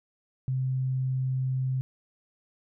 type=tone; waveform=sine; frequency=130.4 Hz; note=C3; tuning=5 cents flat; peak=-25 dBFS; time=0.48-1.81 s; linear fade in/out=0 ms; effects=none